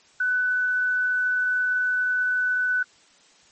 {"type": "tone", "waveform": "sine", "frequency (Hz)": 1496, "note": "F#6", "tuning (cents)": 19, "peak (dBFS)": -20, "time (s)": [0.2, 2.83], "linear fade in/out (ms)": 5, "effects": ["white hiss -56 dBFS RMS until 3.51 s", "MP3 32 kbps"]}